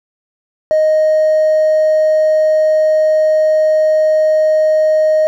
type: tone with hard clipping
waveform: triangle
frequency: 622.3 Hz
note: D#5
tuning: in tune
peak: -8 dBFS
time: 0.71-5.27 s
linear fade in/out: 0 ms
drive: 2 dB
effects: none